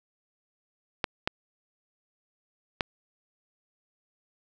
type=clicks; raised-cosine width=0.3 ms; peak=-9 dBFS; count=3; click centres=1.042 / 1.275 / 2.808 s; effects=none